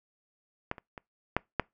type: clicks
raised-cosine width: 0.5 ms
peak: -16 / -29 / -26 / -10 / -10 dBFS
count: 5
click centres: 0.714 / 0.782 / 0.978 / 1.366 / 1.597 s
effects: noise-tail reverb RT60 0.2 s tail -25 dB re dry